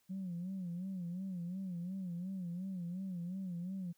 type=tone with vibrato; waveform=sine; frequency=181.7 Hz; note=F#3; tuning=31 cents flat; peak=-37 dBFS; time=0.09-3.93 s; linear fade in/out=20 ms; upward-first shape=sine; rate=2.8 Hz; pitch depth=110 cents each way; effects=tanh soft clip ceiling -35 dBFS + white hiss -75 dBFS RMS until 3.97 s